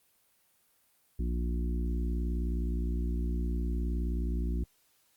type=harmonic tone; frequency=59.4 Hz; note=A#1; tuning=33 cents sharp; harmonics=1 / 3 / 4 / 5 / 6; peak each=-29 / -39 / -41 / -43 / -45 dBFS; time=1.19-4.64 s; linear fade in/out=5 ms; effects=white hiss -69 dBFS RMS until 5.16 s + Opus 32 kbps